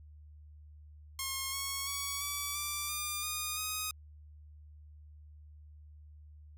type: tone with pitch steps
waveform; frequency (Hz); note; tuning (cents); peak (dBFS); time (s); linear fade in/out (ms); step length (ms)
5% pulse; 1075 / 1098.9 / 1123.2 / 1148.2 / 1173.7 / 1199.7 / 1226.3 / 1253.5; C6 / C#6 / C#6 / D6 / D6 / D6 / D#6 / D#6; +47 / -15 / +22 / -39 / -1 / +37 / -26 / +12; -23; 1.19-3.91; 2; 340
effects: added 75 Hz sine -51 dBFS peak until 6.57 s